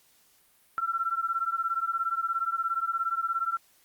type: beating tone pair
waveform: sine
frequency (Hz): 1344 / 1361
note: E6 / F6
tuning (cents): +33 / -45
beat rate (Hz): 17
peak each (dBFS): -29 / -30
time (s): 0.78-3.57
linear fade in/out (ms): 0
effects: white hiss -63 dBFS RMS until 3.84 s + Opus 48 kbps